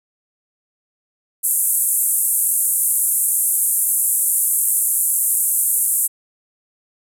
white band-pass noise, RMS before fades -18 dBFS, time 1.43-6.08 s, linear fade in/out 20 ms, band 8200 to 13000 Hz, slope 48 dB/octave, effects none

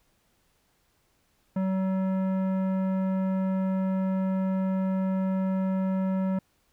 sine tone with tanh clipping, 189.5 Hz, F#3, 42 cents sharp, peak -26 dBFS, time 1.56-6.39 s, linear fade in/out 5 ms, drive 14 dB, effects pink hiss -69 dBFS RMS until 6.72 s

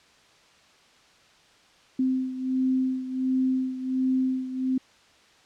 sine beating tone pair, 259.2 / 260.6 Hz, C4 / C4, -16 / -7 cents, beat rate 1.4 Hz, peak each -24 / -29 dBFS, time 1.99-4.78 s, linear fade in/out 5 ms, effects white hiss -57 dBFS RMS until 5.45 s + low-pass 5000 Hz 12 dB/octave

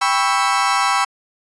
35% pulse chord, C# half-diminished seventh, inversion second, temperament equal with one note detuned, 791.7 / 987.8 / 1108.7 / 1318.5 Hz, G5 / B5 / C#6 / E6, +17 / 0 / 0 / 0 cents, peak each -19 dBFS, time 0.01-1.05 s, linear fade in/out 10 ms, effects resampled to 22050 Hz

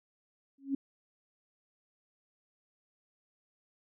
sine tone with exponential growth, 274.2 Hz, C#4, 19 cents flat, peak -25 dBFS, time 0.58-0.75 s, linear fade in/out 5 ms, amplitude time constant 36 ms, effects none

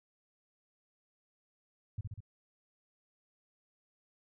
sine tone with echo, 103.2 Hz, G#2, 10 cents flat, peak -33 dBFS, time 1.98-2.01 s, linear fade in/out 5 ms, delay 65 ms, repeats 3, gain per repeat -3 dB, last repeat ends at 2.205 s, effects none

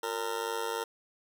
20% pulse tone with amplitude modulation, 458.9 Hz, A#4, 27 cents flat, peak -23 dBFS, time 0.03-0.84 s, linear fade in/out 5 ms, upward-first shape sine, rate 103 Hz, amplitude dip 85%, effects none

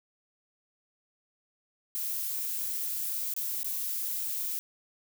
violet noise with dropouts, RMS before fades -33 dBFS, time 1.95-4.59 s, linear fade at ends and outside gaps 0 ms, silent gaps 3.338-3.364 / 3.631-3.645 s, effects none

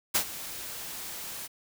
white noise with ADSR envelope, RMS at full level -23 dBFS, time 0.14-1.48 s, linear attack 14 ms, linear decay 83 ms, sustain -16 dB, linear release 25 ms, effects none

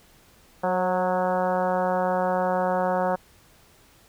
harmonic tone with a mistuned harmonic, 183.6 Hz, F#3, 13 cents flat, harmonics 1 / 2 / 3 / 4 / 5 / 6 / 7 / 8 / 9, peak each -30 / -34 / -25 / -27 / -29 / -35 / -36 / -37 / -41 dBFS, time 0.63-3.16 s, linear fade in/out 10 ms, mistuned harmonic 3, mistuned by -20 cents, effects pink hiss -56 dBFS RMS until 4.08 s

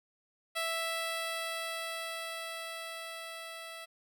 10% pulse tone with level ramp, 659.3 Hz, E5, in tune, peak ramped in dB -23 to -35 dBFS, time 0.55-3.86 s, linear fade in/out 20 ms, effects none

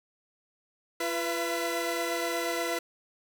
sawtooth tone cluster, 341.7 / 493.2 / 675 / 1999 Hz, F4 / B4 / E5 / B6, -38 / -2 / +41 / +20 cents, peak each -30 / -30 / -30 / -33 dBFS, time 1-2.79 s, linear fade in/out 5 ms, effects none

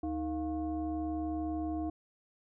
sine tone with frequency modulation, 313 Hz, D#4, 10 cents sharp, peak -32 dBFS, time 0.03-1.9 s, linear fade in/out 5 ms, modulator 387 Hz, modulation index 0.8, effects none

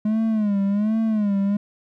triangle tone with vibrato, 210 Hz, G#3, 19 cents sharp, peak -16 dBFS, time 0.05-1.57 s, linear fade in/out 5 ms, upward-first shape sine, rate 1.3 Hz, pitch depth 110 cents each way, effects none

